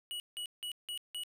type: tone bursts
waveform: square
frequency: 2925 Hz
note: F#7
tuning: 21 cents flat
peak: -38 dBFS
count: 5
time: 0.11-1.235 s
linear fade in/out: 0 ms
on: 89 ms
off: 170 ms
effects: none